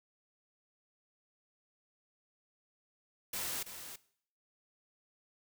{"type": "noise with echo", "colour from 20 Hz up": "white", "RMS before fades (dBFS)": -38, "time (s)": [3.33, 3.63], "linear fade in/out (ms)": 5, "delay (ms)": 330, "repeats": 1, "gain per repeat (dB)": -9, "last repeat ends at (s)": 3.96, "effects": ["noise-tail reverb RT60 0.6 s tail -19 dB re dry"]}